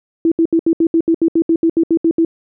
sine tone bursts, 329.6 Hz, E4, in tune, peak -9 dBFS, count 15, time 0.25-2.249 s, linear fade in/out 2 ms, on 67 ms, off 71 ms, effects none

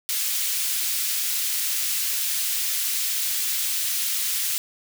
white high-pass noise, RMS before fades -25 dBFS, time 0.09-4.58 s, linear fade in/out 0 ms, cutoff 2400 Hz, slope 12 dB/octave, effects none

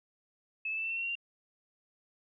sine tone with pitch steps, 2600 / 2624 / 2649 / 2673 / 2698 / 2723 / 2748 / 2774 Hz, E7 / E7 / E7 / E7 / E7 / F7 / F7 / F7, -24 / -9 / +8 / +23 / +40 / -44 / -29 / -12 cents, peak -32 dBFS, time 0.65-1.154 s, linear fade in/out 5 ms, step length 63 ms, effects none

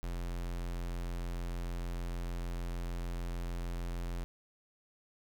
square tone, 43.32 Hz, F1, 13 cents flat, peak -36 dBFS, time 0.03-4.24 s, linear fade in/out 0 ms, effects none

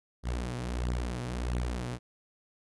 sawtooth beating tone pair, 60.2 / 61.7 Hz, B1 / B1, -44 / -1 cents, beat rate 1.5 Hz, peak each -29 / -31 dBFS, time 0.23-1.99 s, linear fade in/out 50 ms, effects resampled to 24000 Hz

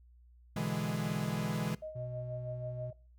45% pulse chord, E dominant seventh, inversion second, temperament equal, 123.47 / 146.83 / 164.81 / 207.7 Hz, B2 / D3 / E3 / G#3, 0 / 0 / 0 / 0 cents, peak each -40 / -39 / -37 / -37 dBFS, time 0.56-1.75 s, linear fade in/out 5 ms
sine tone with tremolo, 623 Hz, D#5, 2 cents sharp, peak -38 dBFS, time 1.82-2.93 s, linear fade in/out 5 ms, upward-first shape sine, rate 6.2 Hz, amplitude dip 60%
triangle tone, 123.47 Hz, B2, in tune, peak -37 dBFS, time 1.95-2.91 s, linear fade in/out 10 ms
effects noise-tail reverb RT60 0.4 s tail -21 dB re dry + added 60 Hz sine -57 dBFS peak until 3.18 s

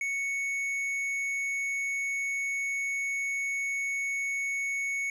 sine tone with tanh clipping, 2217 Hz, C#7, in tune, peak -30 dBFS, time 0.01-5.1 s, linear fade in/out 2 ms, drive 8 dB, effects none

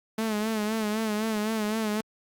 sawtooth tone with vibrato, 216.2 Hz, A3, 30 cents flat, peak -22 dBFS, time 0.18-2.01 s, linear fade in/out 5 ms, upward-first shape sine, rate 3.9 Hz, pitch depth 62 cents each way, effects Opus 48 kbps

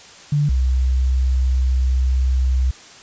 sine tone pair in turn, 146.3 / 64.35 Hz, D3 / C2, -6 / -28 cents, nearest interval octave + major second, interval 1422 cents, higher first, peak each -14 dBFS, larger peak neither, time 0.32-0.49 / 0.49-2.71 s, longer second, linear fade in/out 5 ms, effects white hiss -42 dBFS RMS until 3.02 s + resampled to 16000 Hz

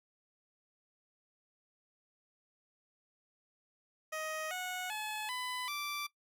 15% pulse tone with pitch steps, 627 / 732.8 / 856.5 / 1001.1 / 1170 Hz, D#5 / F#5 / A5 / B5 / D6, +13 / -17 / -47 / +23 / -7 cents, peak -31 dBFS, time 4.12-6.07 s, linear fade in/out 10 ms, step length 390 ms, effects noise-tail reverb RT60 0.1 s tail -18 dB re dry

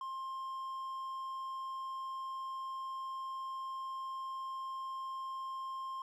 triangle tone, 1059 Hz, C6, 21 cents sharp, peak -37 dBFS, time 0.01-6.02 s, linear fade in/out 2 ms, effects none

